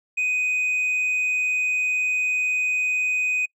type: tone with tanh clipping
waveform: sine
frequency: 2499 Hz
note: D#7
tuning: 7 cents sharp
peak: -21 dBFS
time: 0.17-3.46 s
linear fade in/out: 10 ms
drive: 2 dB
effects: noise-tail reverb RT60 0.1 s tail -26 dB re dry